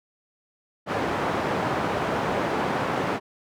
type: band-pass noise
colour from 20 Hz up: white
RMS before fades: -26 dBFS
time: 0.86-3.2 s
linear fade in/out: 50 ms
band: 110 to 1000 Hz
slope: 12 dB/octave
effects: none